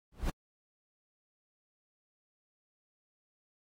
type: noise with exponential growth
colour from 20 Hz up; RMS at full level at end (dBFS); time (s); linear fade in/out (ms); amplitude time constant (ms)
brown; -24; 0.12-0.3; 5; 39
effects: AAC 48 kbps